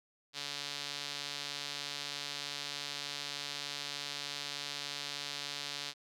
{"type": "tone with band-pass filter", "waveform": "sawtooth", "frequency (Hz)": 143.3, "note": "D3", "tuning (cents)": -42, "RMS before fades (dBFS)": -41, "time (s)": [0.33, 5.94], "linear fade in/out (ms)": 50, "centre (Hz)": 4200, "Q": 2, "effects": []}